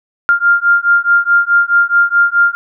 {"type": "beating tone pair", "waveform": "sine", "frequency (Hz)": [1396.9, 1401.6], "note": ["F6", "F6"], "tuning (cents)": [0, 6], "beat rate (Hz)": 4.7, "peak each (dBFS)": [-11, -11], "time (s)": [0.29, 2.55], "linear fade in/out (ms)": 0, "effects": []}